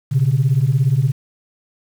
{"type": "beating tone pair", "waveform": "sine", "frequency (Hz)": [123.47, 140.47], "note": ["B2", "C#3"], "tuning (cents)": [0, 23], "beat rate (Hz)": 17, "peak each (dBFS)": [-15, -14], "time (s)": [0.11, 1.12], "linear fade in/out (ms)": 20, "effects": ["tanh soft clip ceiling -7 dBFS", "7-bit"]}